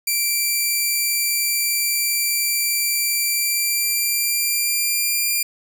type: tone with pitch glide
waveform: 5% pulse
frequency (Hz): 2349 to 2393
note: D7 to D7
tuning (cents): 0 to +32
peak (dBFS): -9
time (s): 0.07-5.43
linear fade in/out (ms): 5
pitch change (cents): +32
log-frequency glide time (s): 3.24-5.3
effects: none